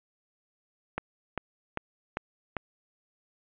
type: click train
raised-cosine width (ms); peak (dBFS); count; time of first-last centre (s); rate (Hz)
0.5; -15; 5; 0.98-2.567; 2.52
effects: resampled to 8000 Hz + 9-bit